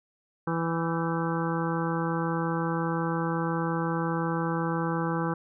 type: harmonic tone with a mistuned harmonic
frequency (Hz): 165.6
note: E3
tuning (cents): +8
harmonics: 1 / 2 / 3 / 5 / 6 / 7 / 8 / 9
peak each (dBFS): -29 / -32 / -34 / -36 / -37 / -37 / -38 / -39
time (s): 0.47-5.34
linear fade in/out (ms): 5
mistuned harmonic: 9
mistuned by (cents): +55
effects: none